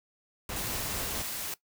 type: noise with tremolo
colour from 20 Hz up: pink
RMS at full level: -36 dBFS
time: 0.49-1.22 s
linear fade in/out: 2 ms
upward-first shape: sine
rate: 4.6 Hz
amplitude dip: 30%
type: noise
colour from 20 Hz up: white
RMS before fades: -36 dBFS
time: 0.56-1.54 s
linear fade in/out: 2 ms
effects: noise-tail reverb RT60 0.1 s tail -18 dB re dry